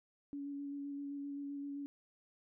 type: tone with vibrato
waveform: sine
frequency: 282.8 Hz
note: C#4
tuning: 35 cents sharp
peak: -40 dBFS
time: 0.33-1.86 s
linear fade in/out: 0 ms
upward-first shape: square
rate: 7.7 Hz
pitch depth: 11 cents each way
effects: none